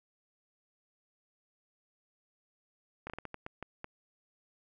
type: slowing click train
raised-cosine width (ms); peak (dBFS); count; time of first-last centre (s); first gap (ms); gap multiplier
0.5; -25; 9; 3.07-3.844; 28; 1.34
effects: none